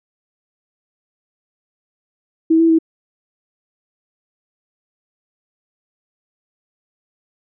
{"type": "tone with pitch steps", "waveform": "sine", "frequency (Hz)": [323.6, 329.6, 324], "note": ["E4", "E4", "E4"], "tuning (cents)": [-32, 0, -30], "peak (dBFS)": -9, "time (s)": [2.5, 2.788], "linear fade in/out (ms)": 10, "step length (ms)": 96, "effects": []}